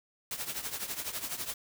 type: noise with tremolo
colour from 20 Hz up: white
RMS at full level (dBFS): -34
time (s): 0.31-1.54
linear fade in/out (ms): 2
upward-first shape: triangle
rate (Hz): 12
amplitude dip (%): 80
effects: none